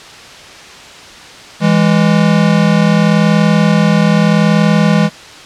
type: tone pair together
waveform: square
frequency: 164.81 / 205.6 Hz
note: E3 / G#3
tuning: 0 / -17 cents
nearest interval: major third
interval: 383 cents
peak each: -11 dBFS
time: 1.6-5.1 s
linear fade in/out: 50 ms
effects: white hiss -33 dBFS RMS until 5.45 s + low-pass 5000 Hz 12 dB/octave